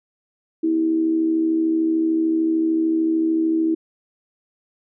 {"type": "tone with amplitude modulation", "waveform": "sine", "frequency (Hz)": 323.7, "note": "E4", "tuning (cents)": -31, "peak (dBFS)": -14, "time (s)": [0.63, 3.75], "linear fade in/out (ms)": 10, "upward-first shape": "sine", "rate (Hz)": 73.4, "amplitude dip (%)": 50, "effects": []}